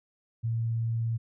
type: tone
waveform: sine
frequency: 114.6 Hz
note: A#2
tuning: 29 cents flat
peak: -26 dBFS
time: 0.43-1.18 s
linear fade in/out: 20 ms
effects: none